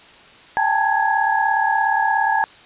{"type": "tone cluster", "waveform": "sine", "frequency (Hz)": [791, 861, 898, 1663], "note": ["G5", "A5", "A5", "G#6"], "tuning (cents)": [15, -38, 35, 2], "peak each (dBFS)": -21, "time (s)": [0.57, 2.44], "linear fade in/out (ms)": 0, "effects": ["white hiss -45 dBFS RMS until 2.65 s", "resampled to 8000 Hz"]}